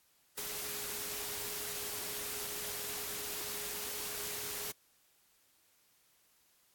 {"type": "tone in noise", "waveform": "sine", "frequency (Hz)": 415.3, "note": "G#4", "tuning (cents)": 0, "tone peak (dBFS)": -51, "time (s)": [0.37, 4.72], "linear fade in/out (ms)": 10, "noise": "white", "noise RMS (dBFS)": -40, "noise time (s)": [0.37, 4.72], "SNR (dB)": -14, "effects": ["white hiss -70 dBFS RMS until 6.74 s", "AAC 64 kbps"]}